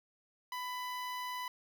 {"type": "tone with notch filter", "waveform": "sawtooth", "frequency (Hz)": 997, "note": "B5", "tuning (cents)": 16, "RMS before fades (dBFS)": -40, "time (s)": [0.52, 1.48], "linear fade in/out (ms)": 2, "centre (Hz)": 7800, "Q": 1.4, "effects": []}